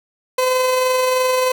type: tone with amplitude modulation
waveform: 30% pulse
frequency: 511 Hz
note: C5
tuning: 41 cents flat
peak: -11 dBFS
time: 0.38-1.52 s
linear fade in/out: 5 ms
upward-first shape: sine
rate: 23.1 Hz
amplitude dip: 25%
effects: none